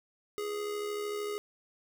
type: tone with amplitude modulation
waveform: square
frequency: 415.3 Hz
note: G#4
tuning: in tune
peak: -32 dBFS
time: 0.38-1.38 s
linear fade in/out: 0 ms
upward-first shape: sine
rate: 73.2 Hz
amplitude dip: 45%
effects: none